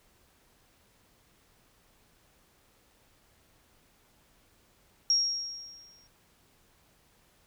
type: tone with exponential decay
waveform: sine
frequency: 5588 Hz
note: F8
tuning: in tune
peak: -20 dBFS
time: 5.1-6.07 s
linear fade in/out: 1 ms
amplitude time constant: 210 ms
effects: pink hiss -65 dBFS RMS until 7.46 s